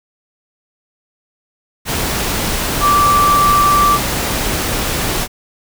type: tone in noise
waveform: sine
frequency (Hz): 1167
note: D6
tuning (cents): -11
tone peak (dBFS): -9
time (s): 2.8-3.99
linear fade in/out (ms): 50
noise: pink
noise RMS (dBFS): -18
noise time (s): 1.85-5.28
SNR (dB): +6
effects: none